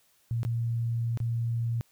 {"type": "tone with dropouts", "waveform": "sine", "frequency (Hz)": 116.54, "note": "A#2", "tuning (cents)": 0, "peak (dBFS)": -26, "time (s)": [0.31, 1.81], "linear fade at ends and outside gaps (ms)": 0, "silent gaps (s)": [[0.432, 0.45], [1.174, 1.202]], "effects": ["white hiss -66 dBFS RMS until 1.91 s"]}